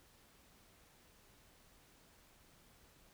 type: silence
effects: pink hiss -66 dBFS RMS until 3.13 s